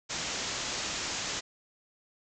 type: low-pass noise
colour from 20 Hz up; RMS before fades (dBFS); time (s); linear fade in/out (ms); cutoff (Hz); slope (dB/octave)
white; -35; 0.09-1.41; 20; 7400; 96
effects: none